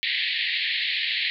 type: band-pass noise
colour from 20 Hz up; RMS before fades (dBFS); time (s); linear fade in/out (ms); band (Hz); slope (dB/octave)
pink; -26; 0.03-1.3; 0; 1800 to 4400; 96
effects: none